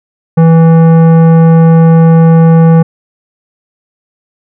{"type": "tone with tanh clipping", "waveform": "sine", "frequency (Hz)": 164, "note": "E3", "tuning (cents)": -9, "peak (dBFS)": -3, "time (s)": [0.37, 2.83], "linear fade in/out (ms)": 10, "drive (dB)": 14, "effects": []}